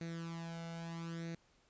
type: tone with flanger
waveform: sawtooth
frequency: 166.7 Hz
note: E3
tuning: 20 cents sharp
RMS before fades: -44 dBFS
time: 0.01-1.35 s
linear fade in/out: 2 ms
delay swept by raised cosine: 0.48 to 1.4 ms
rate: 0.77 Hz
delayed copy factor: +0.7
effects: pink hiss -71 dBFS RMS until 1.69 s + resampled to 16000 Hz